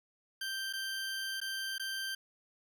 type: tone with dropouts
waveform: 20% pulse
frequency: 1568 Hz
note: G6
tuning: in tune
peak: -31 dBFS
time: 0.41-2.15 s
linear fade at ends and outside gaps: 5 ms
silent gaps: 0.728-0.734 / 1.403-1.414 / 1.782-1.796 s
effects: none